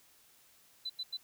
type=tone bursts; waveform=sine; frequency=4007 Hz; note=B7; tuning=24 cents sharp; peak=-35 dBFS; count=3; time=0.85-1.172 s; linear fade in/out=10 ms; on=48 ms; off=89 ms; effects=white hiss -64 dBFS RMS until 1.23 s